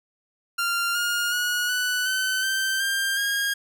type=tone with pitch steps; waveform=sawtooth; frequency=1390 / 1421.7 / 1454.1 / 1487.2 / 1521.1 / 1555.7 / 1591.2 / 1627.4 Hz; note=F6 / F6 / F#6 / F#6 / F#6 / G6 / G6 / G#6; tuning=-9 / +30 / -31 / +8 / +47 / -14 / +25 / -36 cents; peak=-19 dBFS; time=0.58-3.54 s; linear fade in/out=10 ms; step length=370 ms; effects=none